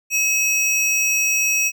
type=tone pair together; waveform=square; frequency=2571 / 5743 Hz; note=E7 / F8; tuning=-44 / +47 cents; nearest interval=octave + major second; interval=1391 cents; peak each=-19 / -21 dBFS; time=0.1-1.72 s; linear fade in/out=50 ms; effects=none